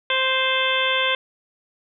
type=harmonic tone with a mistuned harmonic; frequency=523.3 Hz; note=C5; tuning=in tune; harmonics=1 / 2 / 3 / 4 / 5 / 6 / 7; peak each=-26 / -26 / -26 / -26 / -26 / -26 / -26 dBFS; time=0.1-1.15 s; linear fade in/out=2 ms; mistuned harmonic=7; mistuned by=-79 cents; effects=none